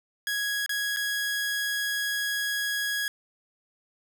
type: tone with dropouts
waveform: sawtooth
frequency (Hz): 1661.2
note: G#6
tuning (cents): 0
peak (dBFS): -23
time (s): 0.27-3.08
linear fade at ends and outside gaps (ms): 1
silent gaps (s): 0.662-0.693 / 0.963-0.969
effects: none